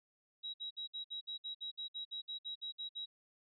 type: tone bursts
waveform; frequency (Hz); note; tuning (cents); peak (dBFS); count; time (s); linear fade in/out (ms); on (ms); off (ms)
sine; 3850; B7; -45; -40; 16; 0.43-3.06; 20; 110; 58
effects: none

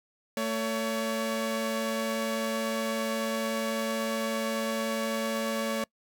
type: tone pair together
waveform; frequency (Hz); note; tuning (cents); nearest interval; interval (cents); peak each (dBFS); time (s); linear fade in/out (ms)
sawtooth; 223.7 / 563.7; A3 / C#5; +29 / +29; octave + major third; 1600; -27; 0.37-5.84; 2
effects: noise-tail reverb RT60 0.1 s tail -25 dB re dry

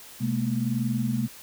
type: tone cluster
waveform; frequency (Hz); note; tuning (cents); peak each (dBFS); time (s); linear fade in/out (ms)
sine; 127.4 / 213 / 234.1; C3 / G#3 / A#3; -46 / +44 / +8; -28; 0.2-1.28; 20
effects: white hiss -46 dBFS RMS until 1.42 s

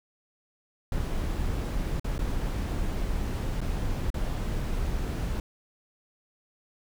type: noise with dropouts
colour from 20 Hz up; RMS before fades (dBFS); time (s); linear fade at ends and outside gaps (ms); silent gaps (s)
brown; -29; 0.92-5.4; 2; 1.997-2.044 / 2.181-2.191 / 3.606-3.614 / 4.103-4.142
effects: none

